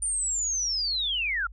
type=linear sweep; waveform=sine; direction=down; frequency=9140 to 1318.5 Hz; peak=-25 dBFS; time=0.02-1.47 s; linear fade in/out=5 ms; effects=added 50 Hz sine -42 dBFS peak until 1.52 s